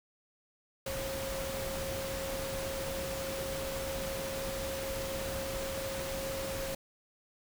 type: tone in noise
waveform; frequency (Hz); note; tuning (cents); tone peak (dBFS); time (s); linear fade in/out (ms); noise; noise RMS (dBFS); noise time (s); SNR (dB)
sine; 540; C#5; -45; -37; 0.86-6.75; 5; pink; -39; 0.86-6.75; -1
effects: none